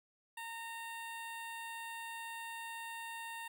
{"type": "tone with notch filter", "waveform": "15% pulse", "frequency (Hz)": 918, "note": "A#5", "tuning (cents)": -27, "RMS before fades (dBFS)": -45, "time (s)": [0.37, 3.48], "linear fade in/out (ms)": 5, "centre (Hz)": 5400, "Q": 1.1, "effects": []}